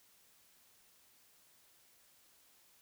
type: silence
effects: white hiss -67 dBFS RMS until 2.81 s